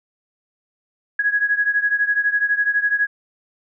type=beating tone pair; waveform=sine; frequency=1661.2 / 1673.2 Hz; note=G#6 / G#6; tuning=0 / +12 cents; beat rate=12 Hz; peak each=-18 / -21 dBFS; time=1.19-3.07 s; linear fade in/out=5 ms; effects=none